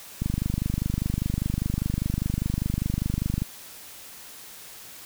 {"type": "click train", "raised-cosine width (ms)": 5, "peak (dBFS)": -13, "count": 81, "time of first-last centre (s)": [0.22, 3.42], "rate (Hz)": 25, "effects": ["white hiss -44 dBFS RMS until 5.05 s"]}